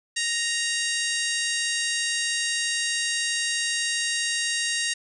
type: harmonic tone with a mistuned harmonic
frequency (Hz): 932.3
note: A#5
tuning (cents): 0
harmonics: 2 / 3 / 4 / 5 / 6 / 7 / 8 / 9 / 10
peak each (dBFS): -29 / -31 / -32 / -33 / -34 / -34 / -35 / -36 / -36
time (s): 0.16-4.94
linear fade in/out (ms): 10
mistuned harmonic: 4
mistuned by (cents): +27
effects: none

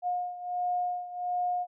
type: beating tone pair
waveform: sine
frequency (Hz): 716 / 717.4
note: F5 / F5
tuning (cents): +43 / +46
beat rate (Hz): 1.4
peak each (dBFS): -30 / -34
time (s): 0.02-1.67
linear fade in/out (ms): 50
effects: none

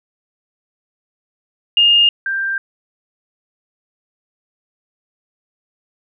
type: tone pair in turn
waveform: sine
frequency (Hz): 2831 / 1580.6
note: F7 / G6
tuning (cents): +23 / +14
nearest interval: minor seventh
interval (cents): 1009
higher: first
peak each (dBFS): -8 / -17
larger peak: first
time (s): 1.77-2.09 / 2.26-2.58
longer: neither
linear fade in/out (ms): 2
effects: none

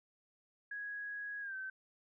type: tone with pitch glide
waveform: sine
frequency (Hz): 1661.2 to 1541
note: G#6 to G6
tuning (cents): 0 to -30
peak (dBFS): -40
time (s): 0.71-1.7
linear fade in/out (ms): 5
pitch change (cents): -130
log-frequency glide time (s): 1.41-1.55
effects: none

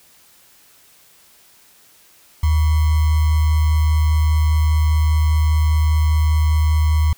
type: tone with sample-and-hold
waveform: sine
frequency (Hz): 77.5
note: D#2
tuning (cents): -6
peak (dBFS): -12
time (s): 2.43-7.13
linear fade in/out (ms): 5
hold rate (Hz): 1050
effects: white hiss -51 dBFS RMS until 7.17 s

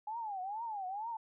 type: tone with vibrato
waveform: sine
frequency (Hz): 830.6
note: G#5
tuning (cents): 0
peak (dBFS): -37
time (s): 0.07-1.17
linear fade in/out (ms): 5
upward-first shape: triangle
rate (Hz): 2.2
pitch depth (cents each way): 240
effects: none

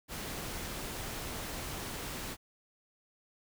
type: noise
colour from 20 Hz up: pink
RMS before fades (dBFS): -40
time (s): 0.08-2.37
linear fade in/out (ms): 50
effects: none

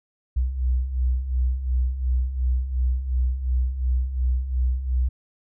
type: beating tone pair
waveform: sine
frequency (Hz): 61 / 63.8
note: B1 / C2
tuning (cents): -21 / -43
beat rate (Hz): 2.8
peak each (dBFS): -27 / -21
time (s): 0.36-5.09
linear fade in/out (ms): 10
effects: none

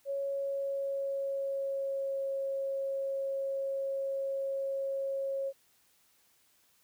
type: tone with pitch glide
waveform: sine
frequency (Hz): 554.4 to 545.2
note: C#5 to C#5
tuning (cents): 0 to -29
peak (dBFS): -31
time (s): 0.05-5.53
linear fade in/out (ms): 50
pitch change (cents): -29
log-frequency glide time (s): 0.22-2.28
effects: white hiss -68 dBFS RMS until 6.83 s

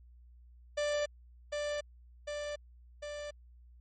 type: tone with echo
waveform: 45% pulse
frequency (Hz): 589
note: D5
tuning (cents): +5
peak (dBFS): -30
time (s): 0.77-1.06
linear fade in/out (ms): 10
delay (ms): 750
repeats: 3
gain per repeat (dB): -3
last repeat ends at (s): 3.31
effects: added 60 Hz sine -54 dBFS peak until 3.8 s + MP3 32 kbps

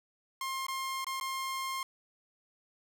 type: tone with dropouts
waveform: sawtooth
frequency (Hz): 1063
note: C6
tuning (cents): +27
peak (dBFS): -30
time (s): 0.41-1.83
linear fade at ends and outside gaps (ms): 2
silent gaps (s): 0.667-0.683 / 1.045-1.067 / 1.2-1.21
effects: none

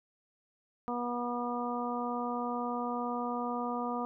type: harmonic tone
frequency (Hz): 242.1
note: B3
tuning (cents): -34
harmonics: 1 / 2 / 3 / 4 / 5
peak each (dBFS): -36 / -39 / -38 / -39 / -39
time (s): 0.88-4.05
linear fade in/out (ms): 0
effects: none

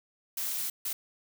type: noise bursts at uneven times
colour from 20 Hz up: blue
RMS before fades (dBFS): -33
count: 2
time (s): 0.37-0.7 / 0.85-0.93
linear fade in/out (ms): 5
effects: none

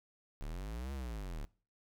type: linear two-way sweep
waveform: square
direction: up then down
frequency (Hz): 33.39 to 70 to 33.39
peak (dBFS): -40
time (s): 0.41-1.45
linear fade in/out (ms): 0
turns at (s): 0.93
effects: noise-tail reverb RT60 0.4 s tail -22 dB re dry

